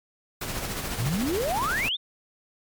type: noise with tremolo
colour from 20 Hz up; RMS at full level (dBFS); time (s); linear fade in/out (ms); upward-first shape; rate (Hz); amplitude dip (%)
pink; -30; 0.41-1.89; 5; sine; 14; 40
type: exponential sweep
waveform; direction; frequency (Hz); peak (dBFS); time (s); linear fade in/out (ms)
sine; up; 100.1 to 3729; -24; 0.98-1.97; 20
effects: MP3 96 kbps